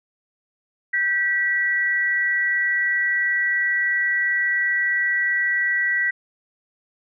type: tone pair together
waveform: sine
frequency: 1568 / 1945.1 Hz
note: G6 / B6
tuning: 0 / -27 cents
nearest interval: major third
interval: 373 cents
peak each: -25 / -19 dBFS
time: 0.93-6.11 s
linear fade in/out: 10 ms
effects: none